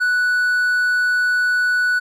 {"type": "tone", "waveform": "triangle", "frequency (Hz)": 1480, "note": "F#6", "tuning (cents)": 0, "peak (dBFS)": -13, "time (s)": [0, 2], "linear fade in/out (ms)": 20, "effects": []}